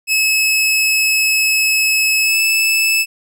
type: tone with pitch glide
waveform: sawtooth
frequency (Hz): 2585 to 2621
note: E7 to E7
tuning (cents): -34 to -11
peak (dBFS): -9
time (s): 0.07-3.06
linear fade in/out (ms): 50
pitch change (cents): +23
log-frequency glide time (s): 2.21-2.4
effects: none